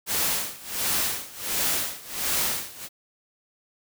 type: noise with tremolo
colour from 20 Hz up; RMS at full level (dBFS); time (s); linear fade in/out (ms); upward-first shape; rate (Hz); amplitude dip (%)
white; -24; 0.06-2.89; 50; sine; 1.4; 90
effects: none